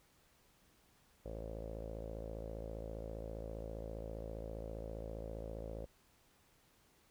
sawtooth tone with low-pass filter, 55 Hz, A1, in tune, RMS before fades -45 dBFS, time 1.25-5.86 s, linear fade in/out 10 ms, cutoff 540 Hz, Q 6.5, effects pink hiss -70 dBFS RMS until 7.1 s

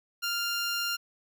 15% pulse tone, 1396.9 Hz, F6, in tune, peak -22 dBFS, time 0.22-0.97 s, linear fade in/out 20 ms, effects none

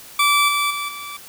20% pulse tone with level steps, 1160 Hz, D6, 22 cents flat, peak -9 / -13 / -19 / -26 dBFS, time 0.19-1.17 s, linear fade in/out 5 ms, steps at 0.48 / 0.7 / 0.88 s, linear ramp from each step 10 ms, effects white hiss -41 dBFS RMS until 1.28 s

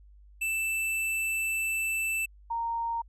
square / sine tone pair in turn, 2650 / 926.4 Hz, E7 / A#5, +9 / -11 cents, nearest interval octave + tritone, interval 1820 cents, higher first, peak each -28 dBFS, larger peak neither, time 0.41-2.26 / 2.5-3.02 s, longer first, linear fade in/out 10 ms, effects added 50 Hz sine -51 dBFS peak until 3.08 s + resampled to 32000 Hz

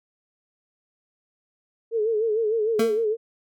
sine tone with vibrato, 440 Hz, A4, in tune, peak -20 dBFS, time 1.91-3.17 s, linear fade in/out 50 ms, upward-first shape sine, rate 6.6 Hz, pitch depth 86 cents each way
25% pulse tone with exponential decay, 226.2 Hz, A3, 48 cents sharp, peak -15 dBFS, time 2.79-3.05 s, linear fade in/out 5 ms, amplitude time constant 56 ms
effects none

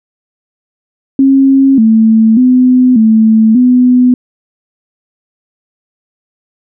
sine tone with pitch steps, 270.3 / 222 / 252.9 / 220.5 / 249.7 Hz, C#4 / A3 / B3 / A3 / B3, -44 / +16 / +41 / +4 / +19 cents, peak -3 dBFS, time 1.19-4.14 s, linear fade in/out 2 ms, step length 590 ms, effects none

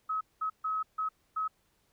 sine tone bursts at uneven times, 1280 Hz, D#6, 49 cents sharp, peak -29 dBFS, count 5, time 0.09-0.21 / 0.41-0.5 / 0.64-0.83 / 0.98-1.09 / 1.36-1.48 s, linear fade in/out 10 ms, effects pink hiss -72 dBFS RMS until 1.92 s

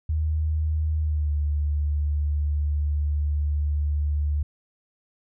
sine tone with pitch glide, 77.7 to 73.76 Hz, D#2 to D2, -2 to +8 cents, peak -21 dBFS, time 0.09-4.43 s, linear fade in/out 5 ms, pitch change -90 cents, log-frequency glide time 0.99-1.32 s, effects none

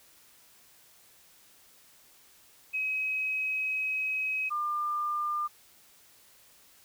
sine tone pair in turn, 2542 / 1199.7 Hz, D#7 / D6, +36 / +37 cents, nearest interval octave + minor second, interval 1299 cents, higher first, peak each -28 dBFS, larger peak neither, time 2.73-4.5 / 4.5-5.48 s, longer first, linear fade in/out 20 ms, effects white hiss -59 dBFS RMS until 6.84 s

